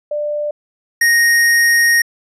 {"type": "tone pair in turn", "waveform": ["sine", "square"], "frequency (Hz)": [593, 1865.9], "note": ["D5", "A#6"], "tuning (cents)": [17, 1], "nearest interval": "octave + minor sixth", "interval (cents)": 1984, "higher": "second", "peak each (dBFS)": [-17, -10], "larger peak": "second", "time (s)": [[0.11, 0.51], [1.01, 2.02]], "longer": "second", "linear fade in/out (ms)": 5, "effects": ["resampled to 32000 Hz"]}